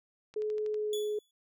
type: click train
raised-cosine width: 0.2 ms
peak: -35 dBFS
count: 6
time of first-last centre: 0.34-0.743 s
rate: 12.4 Hz
type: tone with pitch glide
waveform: sine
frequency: 426.4 to 421.5 Hz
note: G#4 to G#4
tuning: +46 to +26 cents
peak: -30 dBFS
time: 0.36-1.19 s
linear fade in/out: 5 ms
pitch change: -20 cents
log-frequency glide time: 0.68-0.99 s
type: tone with exponential decay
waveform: sawtooth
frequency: 3424 Hz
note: A7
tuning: 48 cents flat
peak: -33 dBFS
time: 0.93-1.31 s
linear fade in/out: 2 ms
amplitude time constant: 82 ms
effects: none